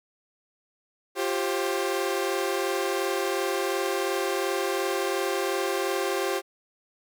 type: chord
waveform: sawtooth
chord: F suspended second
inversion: none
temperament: equal with one note detuned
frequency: 349.2 / 392 / 533.3 Hz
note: F4 / G4 / C5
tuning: 0 / 0 / +33 cents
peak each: -27 / -24 / -27 dBFS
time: 1.15-6.42 s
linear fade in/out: 50 ms
effects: none